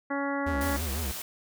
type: harmonic tone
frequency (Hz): 280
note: C#4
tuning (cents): +18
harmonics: 1 / 2 / 3 / 4 / 5 / 6 / 7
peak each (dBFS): -31 / -34 / -36 / -37 / -38 / -39 / -39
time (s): 0.1-0.77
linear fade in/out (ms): 10
type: tone with vibrato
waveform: square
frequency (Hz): 74.3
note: D2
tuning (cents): +21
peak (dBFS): -31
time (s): 0.46-1.12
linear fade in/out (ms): 10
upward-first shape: triangle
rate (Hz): 6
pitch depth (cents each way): 230
type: noise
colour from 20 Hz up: white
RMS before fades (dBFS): -37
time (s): 0.61-1.22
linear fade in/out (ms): 2
effects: none

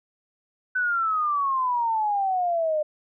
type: exponential sweep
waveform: sine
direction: down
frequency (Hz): 1516 to 599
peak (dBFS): -21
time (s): 0.75-2.83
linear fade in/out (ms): 10
effects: none

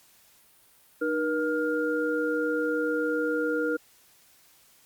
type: tone cluster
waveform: sine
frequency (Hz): 306.2 / 479.1 / 1411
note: D#4 / A#4 / F6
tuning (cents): -28 / +47 / +17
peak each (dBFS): -29 / -27 / -31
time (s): 1.01-3.77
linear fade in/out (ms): 10
effects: white hiss -59 dBFS RMS until 4.85 s + Opus 48 kbps

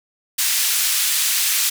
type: band-pass noise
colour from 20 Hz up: white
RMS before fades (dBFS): -19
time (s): 0.38-1.7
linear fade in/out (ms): 10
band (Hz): 2000 to 14000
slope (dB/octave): 12
effects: none

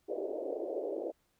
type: band-pass noise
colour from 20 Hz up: pink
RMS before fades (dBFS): -37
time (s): 0.08-1.12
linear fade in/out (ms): 20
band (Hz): 340 to 630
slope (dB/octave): 48
effects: pink hiss -75 dBFS RMS until 1.39 s

